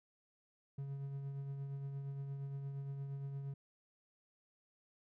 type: tone with tremolo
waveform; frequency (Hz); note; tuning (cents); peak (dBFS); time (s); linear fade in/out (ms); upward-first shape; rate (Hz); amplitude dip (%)
triangle; 138.59; C#3; 0; -37; 0.78-3.54; 5; triangle; 8.6; 40
effects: none